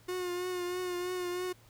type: tone with vibrato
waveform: 45% pulse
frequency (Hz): 359.9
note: F#4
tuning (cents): -48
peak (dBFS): -33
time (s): 0.08-1.53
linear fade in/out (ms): 10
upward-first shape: triangle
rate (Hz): 3.1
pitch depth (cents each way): 37
effects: added 113 Hz sine -61 dBFS peak until 1.69 s + pink hiss -62 dBFS RMS until 1.69 s